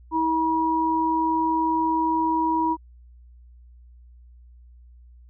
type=tone pair together; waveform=sine; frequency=321.8 / 962.4 Hz; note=E4 / B5; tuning=-42 / -45 cents; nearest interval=octave + perfect fifth; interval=1897 cents; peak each=-24 / -21 dBFS; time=0.11-2.77 s; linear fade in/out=50 ms; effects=added 60 Hz sine -46 dBFS peak until 5.29 s